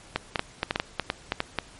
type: clicks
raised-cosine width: 0.3 ms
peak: -8 dBFS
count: 12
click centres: 0.16 / 0.358 / 0.394 / 0.631 / 0.709 / 0.759 / 0.799 / 0.997 / 1.101 / 1.321 / 1.404 / 1.587 s
effects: pink hiss -50 dBFS RMS until 1.79 s + MP3 48 kbps